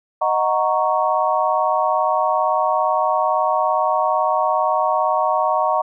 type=chord; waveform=sine; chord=D# minor seventh; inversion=none; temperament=equal; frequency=622.3 / 740 / 932.3 / 1108.7 Hz; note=D#5 / F#5 / A#5 / C#6; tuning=0 / 0 / 0 / 0 cents; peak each=-21 dBFS; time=0.21-5.82 s; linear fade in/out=10 ms; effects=none